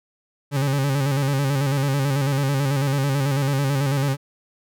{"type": "tone with vibrato", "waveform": "40% pulse", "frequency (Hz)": 138.59, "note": "C#3", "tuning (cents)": 0, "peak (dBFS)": -18, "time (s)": [0.51, 4.17], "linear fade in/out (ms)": 50, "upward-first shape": "square", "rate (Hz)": 9.1, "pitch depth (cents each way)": 56, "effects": []}